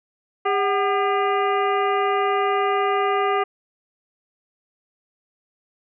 harmonic tone with a mistuned harmonic, 402.8 Hz, G4, 47 cents sharp, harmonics 1 / 2 / 3 / 4 / 5 / 6 / 7, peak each -22 / -23 / -23 / -35 / -31 / -37 / -36 dBFS, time 0.45-3.44 s, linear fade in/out 10 ms, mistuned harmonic 2, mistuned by -110 cents, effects none

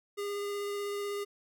square tone with vibrato, 406.4 Hz, G#4, 38 cents flat, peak -34 dBFS, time 0.17-1.25 s, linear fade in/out 20 ms, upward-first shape sine, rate 16 Hz, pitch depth 9 cents each way, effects none

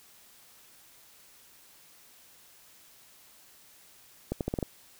accelerating click train, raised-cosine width 2 ms, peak -16 dBFS, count 6, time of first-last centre 4.32-4.628 s, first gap 88 ms, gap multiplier 0.82, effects white hiss -57 dBFS RMS until 4.99 s

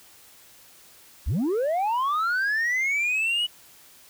sine linear sweep, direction up, 42.86 to 2960 Hz, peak -19 dBFS, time 1.26-3.47 s, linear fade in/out 20 ms, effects tanh soft clip ceiling -21 dBFS + white hiss -52 dBFS RMS until 4.09 s

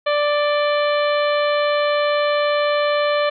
harmonic tone with a mistuned harmonic, 587.3 Hz, D5, in tune, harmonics 1 / 2 / 3 / 4 / 5 / 6 / 7, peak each -17 / -23 / -27 / -29 / -31 / -33 / -34 dBFS, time 0.06-3.3 s, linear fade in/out 10 ms, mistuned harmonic 5, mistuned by +33 cents, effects none

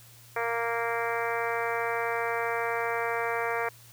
harmonic tone, 232.3 Hz, A#3, 6 cents flat, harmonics 2 / 3 / 4 / 5 / 6 / 7 / 8 / 9 / 10, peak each -32 / -34 / -35 / -36 / -37 / -37 / -38 / -39 / -39 dBFS, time 0.36-3.69 s, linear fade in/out 5 ms, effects added 117 Hz sine -54 dBFS peak until 3.92 s + white hiss -54 dBFS RMS until 3.92 s

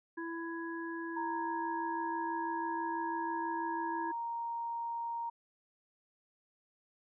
harmonic tone, 332.8 Hz, E4, 17 cents sharp, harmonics 1 / 3 / 5, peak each -39 / -45 / -44 dBFS, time 0.17-4.12 s, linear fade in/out 10 ms
sine tone, 932.3 Hz, A#5, in tune, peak -35 dBFS, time 1.16-5.3 s, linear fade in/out 10 ms
effects none

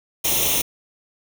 white noise with comb filter, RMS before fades -20 dBFS, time 0.24-0.62 s, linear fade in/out 10 ms, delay 0.32 ms, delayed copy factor +0.75, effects none

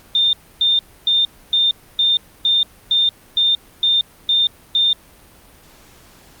sine tone bursts, 3614 Hz, A7, 46 cents sharp, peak -12 dBFS, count 11, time 0.15-4.93 s, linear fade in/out 2 ms, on 180 ms, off 280 ms, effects pink hiss -47 dBFS RMS until 6.4 s + Opus 48 kbps

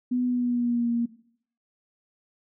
sine tone with pitch glide, 248.3 to 235.3 Hz, B3 to A#3, +9 to +16 cents, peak -22 dBFS, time 0.11-1.06 s, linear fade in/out 10 ms, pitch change -93 cents, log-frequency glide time 0.26-0.9 s, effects noise-tail reverb RT60 0.6 s tail -17 dB re dry

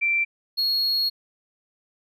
sine / triangle tone pair in turn, 2349 / 4311 Hz, D7 / C#8, 0 / -49 cents, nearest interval major seventh, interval 1051 cents, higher second, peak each -19 dBFS, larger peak neither, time 0.01-0.25 / 0.57-1.1 s, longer second, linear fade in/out 20 ms, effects none

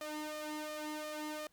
sawtooth tone with flanger, 304.3 Hz, D#4, 38 cents flat, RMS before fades -42 dBFS, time 0.01-1.47 s, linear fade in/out 2 ms, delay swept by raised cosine 1.6 to 2.31 ms, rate 2.8 Hz, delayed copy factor +0.7, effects pink hiss -72 dBFS RMS until 1.52 s

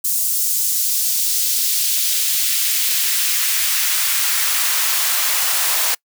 white noise with high-pass filter sweep, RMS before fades -18 dBFS, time 0.04-5.95 s, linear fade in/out 10 ms, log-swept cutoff 7600 to 700 Hz, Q 0.91, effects noise-tail reverb RT60 0.1 s tail -26 dB re dry

